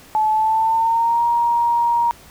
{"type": "tone with pitch glide", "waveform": "sine", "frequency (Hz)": [864, 942.2], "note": ["A5", "A#5"], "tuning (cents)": [-32, 18], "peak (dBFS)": -14, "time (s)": [0.15, 2.11], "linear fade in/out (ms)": 0, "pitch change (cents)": 150, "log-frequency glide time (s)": [0.31, 1.24], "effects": ["pink hiss -45 dBFS RMS until 2.3 s"]}